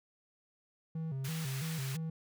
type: tone with vibrato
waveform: triangle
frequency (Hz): 146.83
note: D3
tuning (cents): 0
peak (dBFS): -33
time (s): 0.95-2.1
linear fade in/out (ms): 5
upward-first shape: square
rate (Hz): 3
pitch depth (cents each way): 160
type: high-pass noise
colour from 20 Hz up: pink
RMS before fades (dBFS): -45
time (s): 1.24-1.97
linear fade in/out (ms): 10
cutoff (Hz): 1500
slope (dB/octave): 12
effects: none